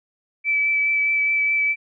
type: tone with vibrato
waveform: sine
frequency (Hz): 2309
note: D7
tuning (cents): -30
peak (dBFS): -17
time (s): 0.44-1.76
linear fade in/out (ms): 50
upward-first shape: triangle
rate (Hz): 4.8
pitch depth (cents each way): 15
effects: none